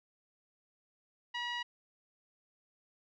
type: tone with low-pass filter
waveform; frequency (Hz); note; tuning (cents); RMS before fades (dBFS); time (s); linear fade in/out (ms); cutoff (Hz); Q
10% pulse; 963; B5; -44; -38; 1.34-1.63; 10; 2700; 1.4
effects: none